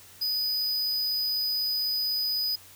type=tone; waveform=square; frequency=4978 Hz; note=D#8; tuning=in tune; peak=-26 dBFS; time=0.21-2.56 s; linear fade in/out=10 ms; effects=added 93 Hz sine -61 dBFS peak until 2.75 s + white hiss -51 dBFS RMS until 2.75 s

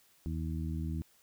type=harmonic tone; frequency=79.9 Hz; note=D#2; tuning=47 cents sharp; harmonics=1 / 2 / 3 / 4; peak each=-35 / -38 / -42 / -45 dBFS; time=0.26-1.02 s; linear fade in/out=0 ms; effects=white hiss -66 dBFS RMS until 1.22 s

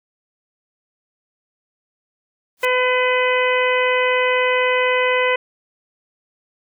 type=noise with exponential growth; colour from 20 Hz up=white; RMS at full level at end=-28 dBFS; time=2.57-2.65 s; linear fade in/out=1 ms; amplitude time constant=16 ms
type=harmonic tone; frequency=504 Hz; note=B4; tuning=35 cents sharp; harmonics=1 / 2 / 3 / 4 / 5 / 6; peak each=-18 / -22 / -26 / -21 / -24 / -29 dBFS; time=2.63-5.36 s; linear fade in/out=5 ms
effects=none

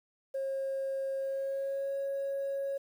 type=tone with pitch glide; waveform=sine; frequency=540 to 551.3 Hz; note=C#5 to C#5; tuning=-45 to -10 cents; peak=-30 dBFS; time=0.34-2.78 s; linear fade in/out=10 ms; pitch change=+35 cents; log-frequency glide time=1.2-1.94 s; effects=tanh soft clip ceiling -28 dBFS + 10-bit

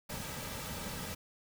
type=noise with comb filter; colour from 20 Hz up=pink; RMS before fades=-41 dBFS; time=0.09-1.15 s; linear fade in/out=10 ms; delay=2.8 ms; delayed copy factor=-0.55; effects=none

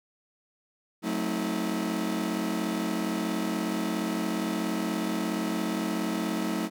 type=chord; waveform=40% pulse; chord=F# diminished seventh; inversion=none; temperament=just; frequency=185 / 222 / 266.4 / 319.7 Hz; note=F#3 / A3 / C4 / Eb4; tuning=0 / +16 / +31 / +47 cents; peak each=-33 / -31 / -36 / -31 dBFS; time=1.02-6.7 s; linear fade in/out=50 ms; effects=none

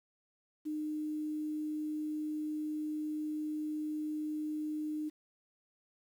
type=tone with quantisation; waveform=sine; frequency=305.2 Hz; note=D#4; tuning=33 cents flat; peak=-34 dBFS; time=0.65-5.1 s; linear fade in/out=20 ms; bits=10; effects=none

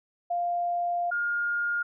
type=tone pair in turn; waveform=sine; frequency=698.5 / 1417.7 Hz; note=F5 / F6; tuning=0 / +26 cents; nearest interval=octave; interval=1226 cents; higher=second; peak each=-25 dBFS; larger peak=neither; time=0.3-1.11 / 1.11-1.83 s; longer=first; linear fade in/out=10 ms; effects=none

